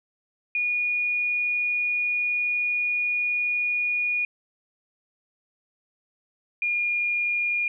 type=tone pair in turn; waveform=sine; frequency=2447 / 2424 Hz; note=D#7 / D#7; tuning=-29 / -46 cents; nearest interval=unison; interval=17 cents; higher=first; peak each=-22 dBFS; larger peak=neither; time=0.55-4.25 / 6.62-7.68 s; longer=first; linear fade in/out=2 ms; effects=none